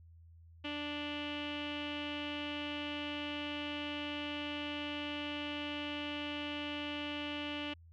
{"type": "tone with low-pass filter", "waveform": "sawtooth", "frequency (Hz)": 293.7, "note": "D4", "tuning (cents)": 0, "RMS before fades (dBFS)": -40, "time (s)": [0.64, 7.74], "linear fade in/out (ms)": 10, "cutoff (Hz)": 2900, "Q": 6.7, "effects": ["added 83 Hz sine -55 dBFS peak until 7.92 s"]}